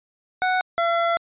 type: tone pair in turn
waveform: 25% pulse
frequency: 740 / 677.8 Hz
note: F#5 / E5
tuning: 0 / +48 cents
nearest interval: major second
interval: 152 cents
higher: first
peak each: -15 dBFS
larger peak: neither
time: 0.42-0.61 / 0.78-1.17 s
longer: second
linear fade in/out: 0 ms
effects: resampled to 8000 Hz

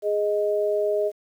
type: tone pair together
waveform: sine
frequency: 414.8 / 622.9 Hz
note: G#4 / D#5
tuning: -2 / +2 cents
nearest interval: perfect fifth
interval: 704 cents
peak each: -23 dBFS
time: 0.02-1.12 s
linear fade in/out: 50 ms
effects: 9-bit

